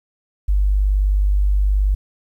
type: tone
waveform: sine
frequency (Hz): 49.48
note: G1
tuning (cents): +17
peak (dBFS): -13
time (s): 0.48-1.95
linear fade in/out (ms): 10
effects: 9-bit